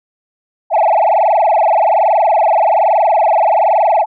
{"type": "tone with frequency modulation", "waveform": "sine", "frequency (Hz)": 757, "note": "F#5", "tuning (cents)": 39, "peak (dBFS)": -6, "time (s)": [0.7, 4.06], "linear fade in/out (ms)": 50, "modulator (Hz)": 21.2, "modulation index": 5.8, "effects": ["tanh soft clip ceiling -6 dBFS"]}